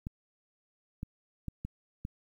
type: clicks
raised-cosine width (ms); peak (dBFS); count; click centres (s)
5; -24; 5; 0.069 / 1.031 / 1.483 / 1.65 / 2.051
effects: 10-bit